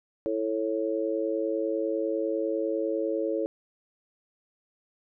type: harmonic tone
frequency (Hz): 110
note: A2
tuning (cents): 0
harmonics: 3 / 4 / 5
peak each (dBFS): -30 / -30 / -30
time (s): 0.26-3.46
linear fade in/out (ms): 0
effects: none